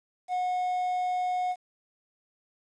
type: tone with quantisation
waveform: triangle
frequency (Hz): 728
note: F#5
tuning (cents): -28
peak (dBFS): -24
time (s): 0.28-1.56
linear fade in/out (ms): 50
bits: 9
effects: resampled to 22050 Hz